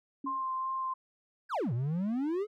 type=tone with exponential decay; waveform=sine; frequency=277.2 Hz; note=C#4; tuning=in tune; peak=-33 dBFS; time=0.24-0.46 s; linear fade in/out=5 ms; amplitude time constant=47 ms
type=tone with vibrato; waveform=sine; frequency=1050 Hz; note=C6; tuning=6 cents sharp; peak=-31 dBFS; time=0.26-0.94 s; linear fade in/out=10 ms; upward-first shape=sine; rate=2.7 Hz; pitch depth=10 cents each way
type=exponential two-way sweep; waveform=triangle; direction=down then up; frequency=1731 to 112.8 to 438.9 Hz; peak=-27 dBFS; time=1.49-2.47 s; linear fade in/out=50 ms; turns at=1.73 s
effects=none